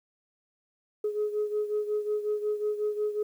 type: beating tone pair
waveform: sine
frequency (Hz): 420 / 425.5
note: G#4 / G#4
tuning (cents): +19 / +42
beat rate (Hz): 5.5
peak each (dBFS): -27 / -32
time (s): 1.04-3.23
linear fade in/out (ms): 5
effects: tanh soft clip ceiling -21 dBFS + 10-bit